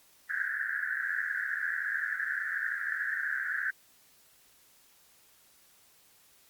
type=band-pass noise; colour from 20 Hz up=white; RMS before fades=-33 dBFS; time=0.29-3.71 s; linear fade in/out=10 ms; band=1500 to 1800 Hz; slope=96 dB/octave; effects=white hiss -62 dBFS RMS until 6.49 s + Opus 48 kbps